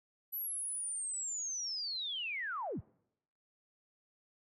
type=linear sweep; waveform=sine; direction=down; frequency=11970 to 36.71 Hz; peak=-36 dBFS; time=0.32-2.81 s; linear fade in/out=20 ms; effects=noise-tail reverb RT60 0.8 s tail -25 dB re dry